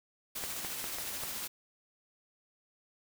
white noise with tremolo, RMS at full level -38 dBFS, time 0.35-1.48 s, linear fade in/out 10 ms, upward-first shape sine, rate 14 Hz, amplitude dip 25%
clicks, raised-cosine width 0.5 ms, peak -24 dBFS, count 5, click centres 0.438 / 0.648 / 0.842 / 0.985 / 1.236 s
effects none

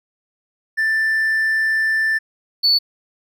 triangle tone pair in turn, 1771 / 4463 Hz, A6 / C#8, +11 / +11 cents, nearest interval octave + major third, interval 1600 cents, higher second, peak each -13 / -9 dBFS, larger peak second, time 0.77-2.19 / 2.63-2.79 s, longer first, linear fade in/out 20 ms, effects tanh soft clip ceiling -9 dBFS

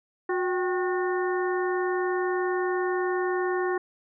harmonic tone with a mistuned harmonic, 363.4 Hz, F#4, 31 cents flat, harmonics 1 / 2 / 3 / 4 / 5, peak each -25 / -33 / -34 / -37 / -35 dBFS, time 0.29-3.78 s, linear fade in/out 5 ms, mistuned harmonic 2, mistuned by +110 cents, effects none

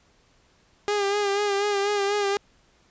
sawtooth tone with vibrato, 405.5 Hz, G#4, 41 cents flat, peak -18 dBFS, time 0.88-2.37 s, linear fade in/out 0 ms, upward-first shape sine, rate 4.1 Hz, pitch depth 44 cents each way, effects pink hiss -61 dBFS RMS until 2.9 s + resampled to 16000 Hz

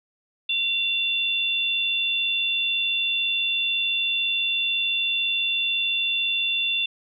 sine tone pair together, 2749 / 3507 Hz, F7 / A7, -28 / -6 cents, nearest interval major third, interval 422 cents, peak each -24 dBFS, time 0.49-6.86 s, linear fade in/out 5 ms, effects none

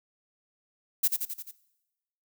violet noise with echo, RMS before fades -23 dBFS, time 1.03-1.08 s, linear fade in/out 10 ms, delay 87 ms, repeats 5, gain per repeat -4 dB, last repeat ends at 1.515 s, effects noise-tail reverb RT60 1.0 s tail -20 dB re dry

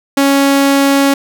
sawtooth tone, 277.2 Hz, C#4, in tune, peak -4 dBFS, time 0.17-1.14 s, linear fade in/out 5 ms, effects none

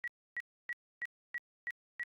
sine tone bursts, 1924 Hz, B6, 46 cents flat, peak -35 dBFS, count 7, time 0.04-2.032 s, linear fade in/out 0 ms, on 36 ms, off 290 ms, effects Opus 48 kbps

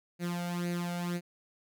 sawtooth tone with flanger, 174.61 Hz, F3, in tune, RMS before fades -34 dBFS, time 0.19-1.21 s, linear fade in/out 50 ms, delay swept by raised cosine 0.45 to 1.42 ms, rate 2 Hz, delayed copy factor +0.7, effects none

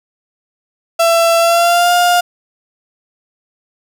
35% pulse tone with pitch glide, 670 to 706.6 Hz, E5 to F5, +28 to +20 cents, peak -7 dBFS, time 0.99-2.21 s, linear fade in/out 10 ms, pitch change +92 cents, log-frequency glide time 1.38-1.93 s, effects none

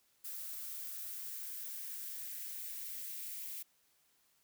violet noise with high-pass filter sweep, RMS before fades -44 dBFS, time 0.24-3.63 s, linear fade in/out 10 ms, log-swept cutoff 1200 to 2100 Hz, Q 2.4, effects white hiss -73 dBFS RMS until 4.43 s

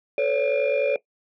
sine tone cluster, 441.5 / 515 / 565 / 2407 Hz, A4 / C5 / C#5 / D7, +6 / -28 / +33 / +42 cents, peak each -24 / -26 / -20 / -28 dBFS, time 0.18-0.96 s, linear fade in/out 2 ms, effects noise-tail reverb RT60 0.1 s tail -17 dB re dry + tanh soft clip ceiling -14 dBFS

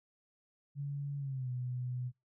sine tone with pitch glide, 142 to 125.05 Hz, C#3 to B2, +42 to +22 cents, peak -35 dBFS, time 0.75-2.12 s, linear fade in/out 50 ms, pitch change -220 cents, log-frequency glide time 1.18-1.5 s, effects noise-tail reverb RT60 0.2 s tail -22 dB re dry

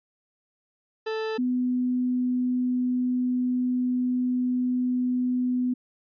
40% pulse / sine tone pair in turn, 439.7 / 250.1 Hz, A4 / B3, -1 / +22 cents, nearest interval minor seventh, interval 977 cents, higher first, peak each -26 / -22 dBFS, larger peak second, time 1.06-1.38 / 1.38-5.74 s, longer second, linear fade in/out 10 ms, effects resampled to 11025 Hz

